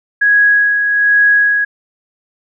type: tone with tremolo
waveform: sine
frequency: 1661.2 Hz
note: G#6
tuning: in tune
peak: -6 dBFS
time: 0.21-1.65 s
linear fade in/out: 10 ms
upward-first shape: sine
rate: 1.2 Hz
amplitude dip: 45%
effects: none